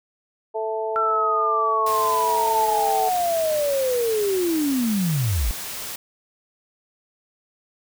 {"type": "harmonic tone", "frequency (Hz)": 220, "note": "A3", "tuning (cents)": 0, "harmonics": [2, 3, 4], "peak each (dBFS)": [-26, -28, -29], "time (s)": [0.54, 3.1], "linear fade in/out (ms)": 20}
{"type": "linear sweep", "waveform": "sine", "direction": "down", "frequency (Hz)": [1353, 43.65], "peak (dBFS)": -19, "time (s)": [0.96, 5.51], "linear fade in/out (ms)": 0}
{"type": "noise", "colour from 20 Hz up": "white", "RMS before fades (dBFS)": -32, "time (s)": [1.86, 5.96], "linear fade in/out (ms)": 5}
{"effects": []}